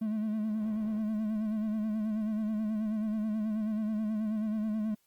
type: tone with vibrato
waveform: triangle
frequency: 215.6 Hz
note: A3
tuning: 35 cents flat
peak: -27 dBFS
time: 0.01-4.95 s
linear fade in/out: 10 ms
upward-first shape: sine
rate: 9.3 Hz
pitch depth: 49 cents each way
effects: white hiss -72 dBFS RMS until 5.06 s + Opus 24 kbps